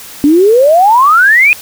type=exponential sweep; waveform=sine; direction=up; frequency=279.4 to 2537 Hz; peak=-3 dBFS; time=0.24-1.53 s; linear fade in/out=0 ms; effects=white hiss -30 dBFS RMS until 1.61 s